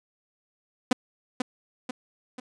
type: tone with echo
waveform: sawtooth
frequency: 252.2 Hz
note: B3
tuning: 36 cents sharp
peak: -14 dBFS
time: 0.91-0.93 s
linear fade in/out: 5 ms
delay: 490 ms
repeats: 3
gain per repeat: -6 dB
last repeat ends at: 2.4 s
effects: resampled to 22050 Hz